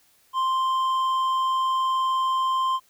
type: tone with hard clipping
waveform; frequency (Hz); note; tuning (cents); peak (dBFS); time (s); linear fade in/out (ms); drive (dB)
sine; 1046.5; C6; 0; -22; 0.33-2.8; 50; 5
effects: white hiss -61 dBFS RMS until 2.89 s